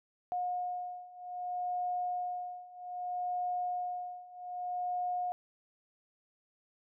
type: beating tone pair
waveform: sine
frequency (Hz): 719 / 719.63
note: F#5 / F#5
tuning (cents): -50 / -48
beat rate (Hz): 0.63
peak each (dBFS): -38 / -36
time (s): 0.32-5.32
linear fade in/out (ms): 0
effects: none